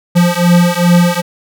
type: beating tone pair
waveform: square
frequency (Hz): 173.7 / 176.2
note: F3 / F3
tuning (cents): -9 / +16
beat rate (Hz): 2.5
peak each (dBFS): -11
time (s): 0.15-1.22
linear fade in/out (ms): 20
effects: none